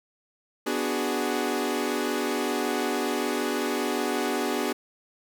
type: chord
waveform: sawtooth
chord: G# half-diminished seventh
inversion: first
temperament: equal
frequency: 246.9 / 293.7 / 370 / 415.3 Hz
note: B3 / D4 / F#4 / G#4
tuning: 0 / 0 / 0 / 0 cents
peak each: -27 dBFS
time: 0.66-4.73 s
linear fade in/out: 10 ms
effects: none